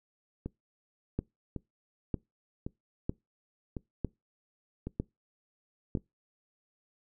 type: two click trains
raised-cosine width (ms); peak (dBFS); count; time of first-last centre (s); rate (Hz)
3; -23 / -17; 6 / 6; 0.46-5.973 / 1.19-5.952; 0.907 / 1.05
effects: noise-tail reverb RT60 0.2 s tail -24 dB re dry